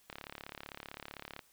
click train, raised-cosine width 0.3 ms, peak -27 dBFS, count 47, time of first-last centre 0.1-1.392 s, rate 35.6 Hz, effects white hiss -67 dBFS RMS until 1.52 s

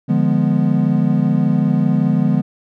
triangle chord, D diminished seventh, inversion none, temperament equal with one note detuned, 149.4 / 174.61 / 207.7 / 246.9 Hz, D3 / F3 / Ab3 / Cb4, +30 / 0 / 0 / 0 cents, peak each -16 / -16 / -16 / -17 dBFS, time 0.08-2.42 s, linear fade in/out 20 ms, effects none

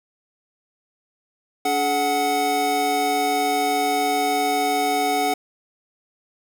square tone cluster, 286.4 / 427 / 740 Hz, D4 / G#4 / F#5, -43 / +48 / 0 cents, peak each -28 / -27 / -21 dBFS, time 1.65-5.34 s, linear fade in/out 5 ms, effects none

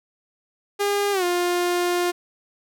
sawtooth tone with pitch glide, 405.5 to 353 Hz, G#4 to F4, -41 to +19 cents, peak -16 dBFS, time 0.79-2.12 s, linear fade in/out 20 ms, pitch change -240 cents, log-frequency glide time 1.12-1.24 s, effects none

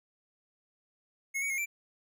square tone with pitch steps, 2175 / 2243 / 2154 / 2343 Hz, C#7 / C#7 / C7 / D7, -33 / +20 / +50 / -5 cents, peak -31 dBFS, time 1.34-1.66 s, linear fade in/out 20 ms, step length 80 ms, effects none

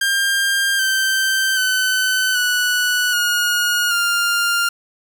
sawtooth tone with pitch steps, 1599 / 1557.1 / 1516.2 / 1476.5 / 1437.8 / 1400.1 Hz, G6 / G6 / F#6 / F#6 / F6 / F6, +34 / -12 / +42 / -4 / +50 / +4 cents, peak -12 dBFS, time 0.01-4.69 s, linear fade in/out 5 ms, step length 780 ms, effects 8-bit

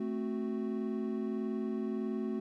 triangle chord, F# diminished, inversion first, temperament equal, 220 / 261.6 / 370 Hz, A3 / C4 / F#4, 0 / 0 / 0 cents, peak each -33 / -37 / -36 dBFS, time 0-2.4 s, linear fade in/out 5 ms, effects none

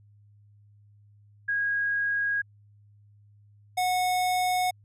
sine / square tone pair in turn, 1642 / 731.4 Hz, G#6 / F#5, -20 / -20 cents, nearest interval octave + major second, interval 1400 cents, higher first, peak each -24 dBFS, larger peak neither, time 1.48-2.42 / 3.77-4.71 s, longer neither, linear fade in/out 10 ms, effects added 103 Hz sine -54 dBFS peak until 4.84 s + resampled to 32000 Hz

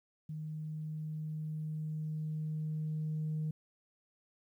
sine tone with level ramp, 155 Hz, D#3, 6 cents flat, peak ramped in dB -38 to -31 dBFS, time 0.29-3.51 s, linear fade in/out 5 ms, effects tanh soft clip ceiling -30 dBFS + 12-bit

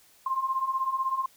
sine beating tone pair, 1045 / 1061 Hz, C6 / C6, -2 / +24 cents, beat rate 16 Hz, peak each -31 / -27 dBFS, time 0.26-1.26 s, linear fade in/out 5 ms, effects white hiss -59 dBFS RMS until 1.36 s

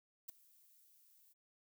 violet noise with ADSR envelope, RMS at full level -44 dBFS, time 0.28-1.34 s, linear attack 12 ms, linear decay 8 ms, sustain -24 dB, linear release 23 ms, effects none

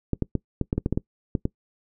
clicks, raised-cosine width 3 ms, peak -10 dBFS, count 11, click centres 0.133 / 0.223 / 0.353 / 0.613 / 0.729 / 0.78 / 0.861 / 0.926 / 0.975 / 1.352 / 1.454 s, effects noise-tail reverb RT60 0.1 s tail -22 dB re dry

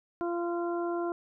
harmonic tone, 344.5 Hz, F4, 24 cents flat, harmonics 1 / 2 / 3 / 4, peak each -30 / -36 / -40 / -42 dBFS, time 0.21-1.12 s, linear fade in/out 0 ms, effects none

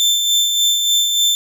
30% pulse tone with tremolo, 3550 Hz, A7, 15 cents sharp, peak -9 dBFS, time 0-1.35 s, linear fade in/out 0 ms, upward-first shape sine, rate 3.4 Hz, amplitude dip 40%, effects none

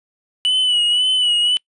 triangle tone with vibrato, 2960 Hz, F#7, in tune, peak -12 dBFS, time 0.45-1.57 s, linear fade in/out 0 ms, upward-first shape sine, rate 1.9 Hz, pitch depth 49 cents each way, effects noise-tail reverb RT60 0.1 s tail -25 dB re dry + resampled to 24000 Hz

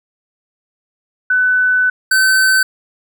sine / square tone pair in turn, 1500 / 1531.5 Hz, F#6 / G6, +23 / -41 cents, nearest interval unison, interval 36 cents, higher second, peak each -10 dBFS, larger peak neither, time 1.3-1.9 / 2.11-2.63 s, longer first, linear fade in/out 5 ms, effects none

